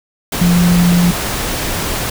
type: tone in noise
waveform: sine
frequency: 175.1 Hz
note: F3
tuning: 5 cents sharp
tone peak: -8 dBFS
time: 0.41-1.11 s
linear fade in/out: 5 ms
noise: pink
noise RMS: -19 dBFS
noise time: 0.32-2.1 s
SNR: +8 dB
effects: none